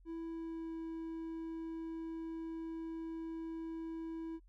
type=tone with pitch glide; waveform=triangle; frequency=329.6 to 326.6 Hz; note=E4 to E4; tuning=0 to -16 cents; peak=-38 dBFS; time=0.05-4.4 s; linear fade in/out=50 ms; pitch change=-16 cents; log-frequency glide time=0.25-0.75 s; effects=noise-tail reverb RT60 0.1 s tail -24 dB re dry + added 43 Hz sine -59 dBFS peak until 4.48 s